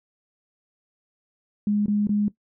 sine tone bursts, 207.2 Hz, G#3, 4 cents flat, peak -19 dBFS, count 3, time 1.67-2.282 s, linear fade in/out 2 ms, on 190 ms, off 21 ms, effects noise-tail reverb RT60 0.1 s tail -17 dB re dry

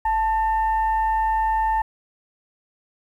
sine tone with frequency modulation, 880 Hz, A5, in tune, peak -18 dBFS, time 0.05-1.82 s, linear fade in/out 5 ms, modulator 930 Hz, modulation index 0.42, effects 9-bit

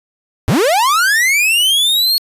45% pulse linear sweep, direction up, 76.1 to 4360 Hz, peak -10 dBFS, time 0.48-2.18 s, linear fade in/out 0 ms, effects resampled to 32000 Hz

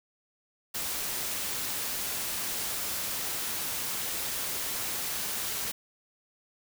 white noise, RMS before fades -33 dBFS, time 0.74-5.72 s, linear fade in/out 10 ms, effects none

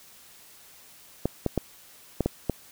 clicks, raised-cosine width 2 ms, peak -10 dBFS, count 6, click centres 1.256 / 1.463 / 1.577 / 2.207 / 2.26 / 2.497 s, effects white hiss -52 dBFS RMS until 2.71 s

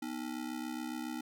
square ring-modulated tone, 277.2 Hz, C#4, in tune, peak -35 dBFS, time 0.02-1.21 s, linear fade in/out 5 ms, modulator 33.6 Hz, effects none

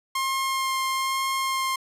sawtooth tone with vibrato, 1064 Hz, C6, 29 cents sharp, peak -20 dBFS, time 0.15-1.76 s, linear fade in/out 5 ms, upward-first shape sine, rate 1.1 Hz, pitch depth 9 cents each way, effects resampled to 32000 Hz

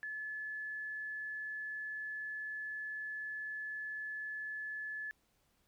sine tone, 1722 Hz, A6, 38 cents flat, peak -39 dBFS, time 0.03-5.11 s, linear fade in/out 0 ms, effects pink hiss -75 dBFS RMS until 5.67 s

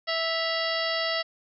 harmonic tone with a mistuned harmonic, 657 Hz, E5, 6 cents flat, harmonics 1 / 2 / 3 / 4 / 5 / 6 / 7 / 8, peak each -30 / -34 / -31 / -36 / -36 / -36 / -34 / -36 dBFS, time 0.07-1.23 s, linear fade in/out 20 ms, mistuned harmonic 4, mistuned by +120 cents, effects none

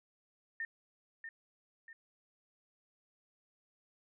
sine tone with echo, 1817 Hz, A#6, 45 cents flat, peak -36 dBFS, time 0.6-0.65 s, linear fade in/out 2 ms, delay 640 ms, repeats 2, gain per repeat -7 dB, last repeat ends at 1.93 s, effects none

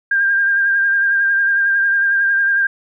sine tone with vibrato, 1599 Hz, G6, 34 cents sharp, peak -12 dBFS, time 0.11-2.67 s, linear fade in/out 5 ms, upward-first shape triangle, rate 11 Hz, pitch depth 32 cents each way, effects none

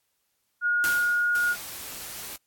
sine tone, 1436 Hz, F6, 48 cents sharp, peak -21 dBFS, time 0.61-1.56 s, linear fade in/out 50 ms
white noise with exponential decay, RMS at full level -29 dBFS, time 0.84-1.58 s, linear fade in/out 1 ms, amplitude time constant 160 ms
white noise, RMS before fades -38 dBFS, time 1.35-2.36 s, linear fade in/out 0 ms
effects white hiss -74 dBFS RMS until 2.46 s + AAC 64 kbps

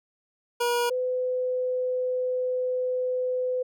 25% pulse / sine tone pair in turn, 480 / 505.3 Hz, B4 / B4, -49 / +40 cents, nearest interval minor second, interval 89 cents, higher second, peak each -19 / -24 dBFS, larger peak first, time 0.6-0.9 / 0.9-3.63 s, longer second, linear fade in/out 10 ms, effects none

